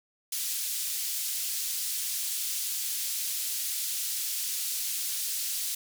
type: band-pass noise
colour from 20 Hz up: white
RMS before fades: -32 dBFS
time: 0.32-5.75 s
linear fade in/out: 5 ms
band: 3700 to 16000 Hz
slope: 12 dB/octave
effects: none